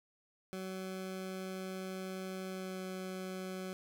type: tone with pitch glide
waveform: 20% pulse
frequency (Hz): 188.1 to 186.69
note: F#3 to F#3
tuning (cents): +29 to +16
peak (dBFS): -35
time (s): 0.53-3.73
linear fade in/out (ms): 0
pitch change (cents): -13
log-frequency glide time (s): 2.47-2.82
effects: none